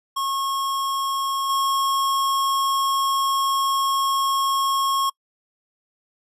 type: tone with level steps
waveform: square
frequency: 1089 Hz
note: C#6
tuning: 31 cents flat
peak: -23 / -20 dBFS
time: 0.16-5.1 s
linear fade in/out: 10 ms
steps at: 1.49 s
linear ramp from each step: 10 ms
effects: noise-tail reverb RT60 0.1 s tail -26 dB re dry + resampled to 32000 Hz